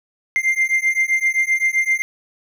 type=beating tone pair; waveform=triangle; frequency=2093 / 2100.7 Hz; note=C7 / C7; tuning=0 / +6 cents; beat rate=7.7 Hz; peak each=-17 dBFS; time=0.36-2.02 s; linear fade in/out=0 ms; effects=none